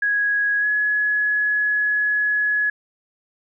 sine tone with pitch glide, 1661.2 to 1690.2 Hz, G#6 to G#6, 0 to +30 cents, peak -17 dBFS, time 0.02-2.7 s, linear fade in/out 5 ms, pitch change +30 cents, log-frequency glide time 0.6-0.66 s, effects none

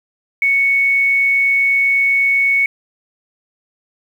sine tone, 2218 Hz, C#7, in tune, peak -11 dBFS, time 0.42-2.66 s, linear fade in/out 2 ms, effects 7-bit

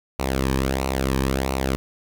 sawtooth tone with flanger, 66.4 Hz, C2, 26 cents sharp, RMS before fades -23 dBFS, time 0.19-1.76 s, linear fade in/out 0 ms, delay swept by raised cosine 0.59 to 1.47 ms, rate 1.5 Hz, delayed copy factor -0.65, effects none

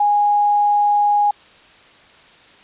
sine tone, 825 Hz, G#5, 12 cents flat, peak -12 dBFS, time 0-1.31 s, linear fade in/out 5 ms, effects white hiss -47 dBFS RMS until 2.63 s + resampled to 8000 Hz

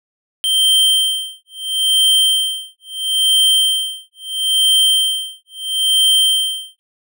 square tone with tremolo, 3136 Hz, G7, in tune, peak -10 dBFS, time 0.44-6.79 s, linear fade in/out 0 ms, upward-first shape sine, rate 0.75 Hz, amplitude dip 100%, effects none

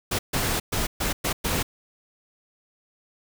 pink noise bursts at uneven times, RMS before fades -25 dBFS, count 6, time 0.11-0.19 / 0.33-0.6 / 0.72-0.87 / 1-1.13 / 1.24-1.33 / 1.44-1.63 s, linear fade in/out 10 ms, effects none

